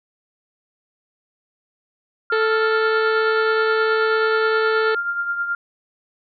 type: tone with tremolo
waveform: sine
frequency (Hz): 1396.9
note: F6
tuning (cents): 0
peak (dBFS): -18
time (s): 2.3-5.55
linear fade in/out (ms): 2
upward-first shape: triangle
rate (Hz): 9.4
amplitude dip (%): 60
type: harmonic tone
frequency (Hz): 440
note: A4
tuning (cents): 0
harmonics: 1 / 2 / 3 / 4 / 5 / 6 / 7 / 8 / 9 / 10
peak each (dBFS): -18 / -30 / -27 / -28 / -36 / -39 / -38 / -39 / -38 / -38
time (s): 2.32-4.95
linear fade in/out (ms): 5
effects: none